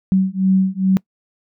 sine beating tone pair, 188.5 / 190.9 Hz, F#3 / G3, +32 / -46 cents, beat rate 2.4 Hz, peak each -16 dBFS, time 0.12-0.97 s, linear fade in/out 0 ms, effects noise-tail reverb RT60 0.1 s tail -24 dB re dry

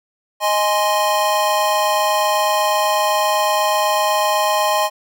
square chord, Ab major, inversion second, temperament equal, 622.3 / 830.6 / 1046.5 Hz, Eb5 / Ab5 / C6, 0 / 0 / 0 cents, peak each -20 dBFS, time 0.4-4.9 s, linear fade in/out 50 ms, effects none

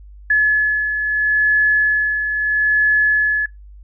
sine beating tone pair, 1709 / 1709.76 Hz, G#6 / G#6, +49 / +50 cents, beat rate 0.76 Hz, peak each -22 / -13 dBFS, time 0.3-3.46 s, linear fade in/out 5 ms, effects noise-tail reverb RT60 0.2 s tail -26 dB re dry + added 50 Hz sine -37 dBFS peak until 3.83 s

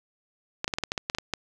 clicks, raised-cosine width 0.2 ms, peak -10 dBFS, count 11, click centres 0.644 / 0.679 / 0.738 / 0.785 / 0.837 / 0.919 / 0.978 / 1.099 / 1.149 / 1.185 / 1.337 s, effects none

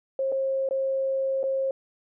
sine tone with dropouts, 536 Hz, C5, 42 cents sharp, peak -23 dBFS, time 0.19-1.71 s, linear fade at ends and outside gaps 2 ms, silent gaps 0.319-0.323 / 0.689-0.709 / 1.431-1.438 s, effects none

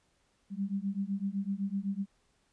sine beating tone pair, 193.5 / 201.4 Hz, G3 / G3, -22 / +47 cents, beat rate 7.9 Hz, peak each -34 / -34 dBFS, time 0.5-2.06 s, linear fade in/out 50 ms, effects pink hiss -72 dBFS RMS until 2.52 s + resampled to 22050 Hz

